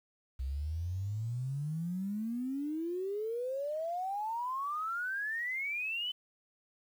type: exponential sweep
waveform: sine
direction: up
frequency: 63.4 to 3059 Hz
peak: -33 dBFS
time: 0.39-6.12 s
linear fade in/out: 10 ms
effects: 10-bit